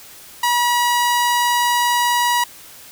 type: tone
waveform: sawtooth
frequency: 965 Hz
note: B5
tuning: 40 cents flat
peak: -11 dBFS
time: 0.43-2.44 s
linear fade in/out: 5 ms
effects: white hiss -41 dBFS RMS until 2.91 s